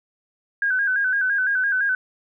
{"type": "tone with vibrato", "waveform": "sine", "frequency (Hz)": 1568, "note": "G6", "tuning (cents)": 0, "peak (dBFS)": -18, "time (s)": [0.62, 1.95], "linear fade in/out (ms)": 2, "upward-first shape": "square", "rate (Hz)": 5.9, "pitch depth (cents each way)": 63, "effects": []}